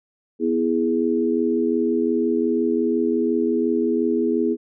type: chord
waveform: sine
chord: E major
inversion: second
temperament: equal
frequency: 246.9 / 329.6 / 415.3 Hz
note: B3 / E4 / G#4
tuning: 0 / 0 / 0 cents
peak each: -22 dBFS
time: 0.39-4.57 s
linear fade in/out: 50 ms
effects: none